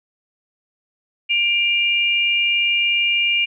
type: tone pair together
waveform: sine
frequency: 2379 / 2826 Hz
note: D7 / F7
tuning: +22 / +20 cents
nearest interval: minor third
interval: 298 cents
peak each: -18 dBFS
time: 1.29-3.46 s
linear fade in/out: 20 ms
effects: none